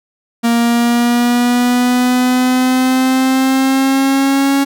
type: exponential sweep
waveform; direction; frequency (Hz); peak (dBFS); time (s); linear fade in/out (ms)
45% pulse; up; 233.1 to 277.2; -10; 0.43-4.65; 20
effects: none